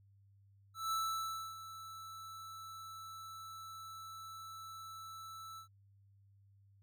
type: tone with ADSR envelope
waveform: square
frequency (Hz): 1318.5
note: E6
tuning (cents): 0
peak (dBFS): -34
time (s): 0.74-5.68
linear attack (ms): 180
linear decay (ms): 630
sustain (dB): -14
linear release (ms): 100
effects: added 99 Hz sine -63 dBFS peak until 6.82 s